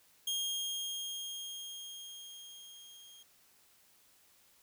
sawtooth tone with level ramp, 3240 Hz, G#7, 43 cents flat, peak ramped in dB -29 to -51 dBFS, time 0.27-3.23 s, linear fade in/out 5 ms, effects white hiss -66 dBFS RMS until 4.62 s

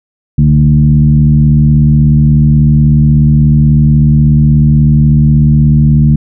sine tone with frequency modulation, 146.83 Hz, D3, in tune, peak -3 dBFS, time 0.38-6.16 s, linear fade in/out 5 ms, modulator 76.4 Hz, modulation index 0.91, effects none

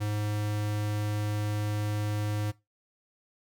square tone, 104.9 Hz, G#2, 18 cents sharp, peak -29 dBFS, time 0-2.52 s, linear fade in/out 20 ms, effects noise-tail reverb RT60 0.2 s tail -18 dB re dry

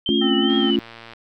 sine tone with vibrato, 3091 Hz, G7, 25 cents flat, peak -22 dBFS, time 0.06-0.76 s, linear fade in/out 2 ms, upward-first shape triangle, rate 2.5 Hz, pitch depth 91 cents each way
sine chord, A augmented, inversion none, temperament equal, 220 / 277.2 / 349.2 Hz, A3 / C#4 / E#4, 0 / 0 / 0 cents, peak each -21 dBFS, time 0.09-0.79 s, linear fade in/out 0 ms
harmonic tone, 261.8 Hz, C4, 1 cent sharp, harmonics 1 / 3 / 5 / 7, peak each -26 / -31 / -33 / -34 dBFS, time 0.21-0.71 s, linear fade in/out 10 ms
click train, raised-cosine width 0.3 ms, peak -23 dBFS, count 74, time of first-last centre 0.5-1.135 s, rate 115 Hz
effects none

